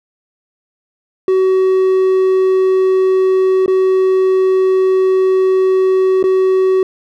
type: tone with dropouts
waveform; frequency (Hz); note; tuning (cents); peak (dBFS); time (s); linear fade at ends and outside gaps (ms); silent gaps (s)
triangle; 376.9; F#4; +32; -7; 1.28-6.83; 2; 3.661-3.679 / 6.228-6.239
effects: none